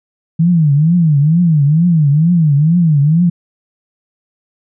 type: tone with vibrato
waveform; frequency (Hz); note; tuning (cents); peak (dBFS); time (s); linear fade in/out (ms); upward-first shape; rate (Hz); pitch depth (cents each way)
sine; 157.8; D#3; +25; -7; 0.39-3.3; 10; triangle; 2.2; 230
effects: none